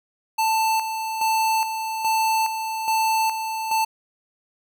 square tone with tremolo, 885 Hz, A5, 10 cents sharp, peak -19 dBFS, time 0.38-3.85 s, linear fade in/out 10 ms, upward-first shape square, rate 1.2 Hz, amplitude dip 55%, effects none

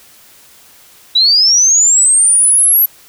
sine linear sweep, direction up, 3836 to 11840 Hz, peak -6 dBFS, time 1.15-2.86 s, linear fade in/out 10 ms, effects white hiss -43 dBFS RMS until 3.08 s

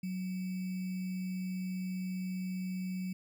sine tone with sample-and-hold, 185 Hz, F#3, in tune, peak -34 dBFS, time 0.03-3.13 s, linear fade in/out 5 ms, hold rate 2450 Hz, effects none

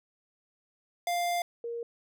square / sine tone pair in turn, 698.5 / 468.5 Hz, F5 / A#4, 0 / +9 cents, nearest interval perfect fifth, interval 691 cents, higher first, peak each -28 / -33 dBFS, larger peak first, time 1.07-1.42 / 1.64-1.83 s, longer first, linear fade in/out 2 ms, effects none

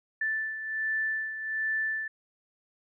sine beating tone pair, 1760 / 1761.3 Hz, A6 / A6, 0 / +1 cents, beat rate 1.3 Hz, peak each -29 / -36 dBFS, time 0.21-2.08 s, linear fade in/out 5 ms, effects none

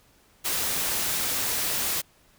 white noise, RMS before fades -27 dBFS, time 0.44-2.02 s, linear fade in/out 20 ms, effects pink hiss -60 dBFS RMS until 2.38 s

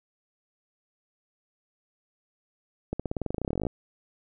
accelerating click train, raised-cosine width 2 ms, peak -16 dBFS, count 22, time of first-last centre 2.93-3.667 s, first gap 66 ms, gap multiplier 0.93, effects none

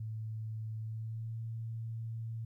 sine tone with pitch glide, 110 to 113.35 Hz, A2 to A#2, 0 to -48 cents, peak -37 dBFS, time 0-2.45 s, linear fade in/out 5 ms, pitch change +52 cents, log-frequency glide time 0.79-1.38 s, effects 13-bit

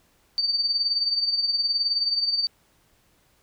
sine tone with tremolo, 4600 Hz, D8, 37 cents flat, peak -18 dBFS, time 0.38-2.47 s, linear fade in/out 0 ms, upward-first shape triangle, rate 19 Hz, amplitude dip 70%, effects pink hiss -63 dBFS RMS until 3.42 s

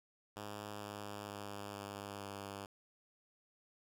5% pulse tone with pitch steps, 103.83 / 102.82 / 101.81 / 100.82 / 99.83 Hz, G#2 / G#2 / G#2 / G2 / G2, 0 / -17 / -34 / +49 / +32 cents, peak -33 dBFS, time 0.36-2.66 s, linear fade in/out 5 ms, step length 460 ms, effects none

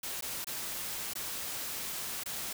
white noise with dropouts, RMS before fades -38 dBFS, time 0.03-2.53 s, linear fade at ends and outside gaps 5 ms, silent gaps 0.21-0.223 / 0.445-0.469 / 1.136-1.153 / 2.236-2.258 s, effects none

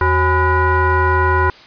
sine tone with frequency modulation, 541 Hz, C#5, 42 cents flat, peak -11 dBFS, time 0.01-1.5 s, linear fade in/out 2 ms, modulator 457 Hz, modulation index 2.2, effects white hiss -41 dBFS RMS until 1.66 s + resampled to 11025 Hz

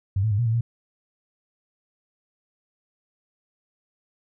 sine tone with pitch steps, 97.2 / 110 / 101.4 / 119.8 / 112.5 / 117.1 Hz, G2 / A2 / G#2 / A#2 / A2 / A#2, -14 / 0 / -41 / +48 / +39 / +8 cents, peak -19 dBFS, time 0.16-0.61 s, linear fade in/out 5 ms, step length 75 ms, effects none

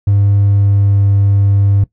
triangle tone with pitch glide, 100.6 to 99.85 Hz, G2 to G2, +45 to +32 cents, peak -5 dBFS, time 0.07-1.84 s, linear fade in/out 5 ms, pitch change -13 cents, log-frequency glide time 0.42-0.97 s, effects noise-tail reverb RT60 0.1 s tail -19 dB re dry + tanh soft clip ceiling -1 dBFS

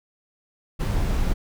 brown noise, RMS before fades -22 dBFS, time 0.79-1.34 s, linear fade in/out 20 ms, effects none

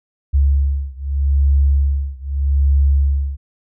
sine beating tone pair, 69.3 / 70.11 Hz, C#2 / C#2, 0 / +20 cents, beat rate 0.81 Hz, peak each -15 / -16 dBFS, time 0.33-3.37 s, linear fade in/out 20 ms, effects none

